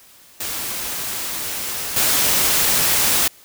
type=noise with level steps; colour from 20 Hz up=white; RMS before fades=-26 / -17 dBFS; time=0.4-3.28 s; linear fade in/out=5 ms; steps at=1.96 s; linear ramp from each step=5 ms; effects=white hiss -48 dBFS RMS until 3.44 s